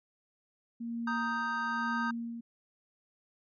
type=tone with tremolo; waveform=sine; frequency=233.1 Hz; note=A#3; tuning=in tune; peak=-33 dBFS; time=0.8-2.41 s; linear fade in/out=10 ms; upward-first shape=sine; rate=1 Hz; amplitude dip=65%
type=chord; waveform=triangle; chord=Eb major; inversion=second; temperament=equal; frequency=932.3 / 1244.5 / 1568 Hz; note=Bb5 / Eb6 / G6; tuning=0 / 0 / 0 cents; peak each=-35 / -34 / -33 dBFS; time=1.07-2.11 s; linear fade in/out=5 ms
effects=resampled to 16000 Hz